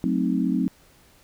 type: chord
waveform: sine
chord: F# diminished seventh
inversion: none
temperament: equal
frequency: 185 / 220 / 261.6 / 311.1 Hz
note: F#3 / A3 / C4 / Eb4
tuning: 0 / 0 / 0 / 0 cents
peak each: -25 / -27 / -24 / -28 dBFS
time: 0.04-0.68 s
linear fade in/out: 0 ms
effects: pink hiss -56 dBFS RMS until 1.23 s